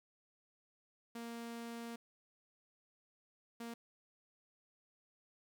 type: tone bursts at uneven times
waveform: sawtooth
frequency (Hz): 233.1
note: A#3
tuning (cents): 0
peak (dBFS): -40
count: 2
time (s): 1.15-1.96 / 3.6-3.74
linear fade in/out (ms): 5
effects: 12-bit